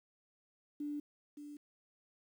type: tone with echo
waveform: sine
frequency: 293.3 Hz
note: D4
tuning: 2 cents flat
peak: -37 dBFS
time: 0.8-1 s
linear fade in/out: 5 ms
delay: 570 ms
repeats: 1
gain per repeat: -9 dB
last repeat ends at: 1.57 s
effects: 11-bit